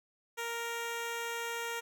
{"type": "tone", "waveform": "10% pulse", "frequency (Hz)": 466.2, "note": "A#4", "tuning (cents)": 0, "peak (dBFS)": -27, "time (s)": [0.37, 1.81], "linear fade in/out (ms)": 20, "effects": []}